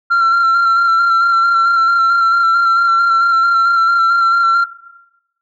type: tone with vibrato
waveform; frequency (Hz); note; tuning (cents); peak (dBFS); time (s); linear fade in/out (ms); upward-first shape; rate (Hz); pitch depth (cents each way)
sine; 1366; F6; -39; -6; 0.1-4.65; 20; square; 4.5; 20
effects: noise-tail reverb RT60 0.9 s tail -17 dB re dry + tanh soft clip ceiling -8 dBFS